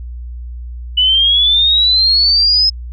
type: exponential sweep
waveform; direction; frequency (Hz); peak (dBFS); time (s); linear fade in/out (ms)
sine; up; 2960 to 5160; -8; 0.97-2.7; 10
effects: added 60 Hz sine -24 dBFS peak until 2.92 s